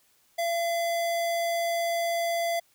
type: tone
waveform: square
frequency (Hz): 679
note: F5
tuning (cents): -49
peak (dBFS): -26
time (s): 0.38-2.6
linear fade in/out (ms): 10
effects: white hiss -65 dBFS RMS until 2.74 s